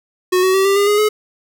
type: tone with pitch steps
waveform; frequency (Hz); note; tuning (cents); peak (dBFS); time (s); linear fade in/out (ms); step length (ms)
square; 366.2 / 375.4 / 384.9 / 394.5 / 404.5 / 414.6 / 425; F#4 / F#4 / G4 / G4 / G#4 / G#4 / G#4; -18 / +25 / -32 / +11 / -46 / -3 / +40; -12; 0.32-1.09; 10; 110
effects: none